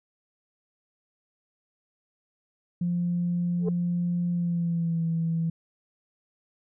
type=tone with pitch glide; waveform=sine; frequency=174.61 to 164.81 Hz; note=F3 to E3; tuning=0 to 0 cents; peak=-23 dBFS; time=2.81-5.5 s; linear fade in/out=5 ms; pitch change=-100 cents; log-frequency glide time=4.31-5.04 s
type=tone with exponential growth; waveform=sine; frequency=434.9 Hz; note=A4; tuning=20 cents flat; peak=-21 dBFS; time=3.58-3.69 s; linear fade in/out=5 ms; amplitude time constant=22 ms
effects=tanh soft clip ceiling -18 dBFS